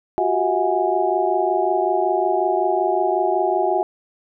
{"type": "tone cluster", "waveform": "sine", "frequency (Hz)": [358.7, 384.1, 646, 730, 827], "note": ["F4", "G4", "E5", "F#5", "G#5"], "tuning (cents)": [46, -35, -35, -24, -8], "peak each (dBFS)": -23, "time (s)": [0.18, 3.83], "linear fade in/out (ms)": 0, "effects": []}